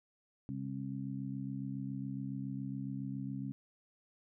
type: harmonic tone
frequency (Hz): 67.2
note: C2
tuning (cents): +47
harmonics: 2 / 3 / 4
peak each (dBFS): -41 / -42 / -42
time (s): 0.49-3.52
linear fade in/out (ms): 0
effects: none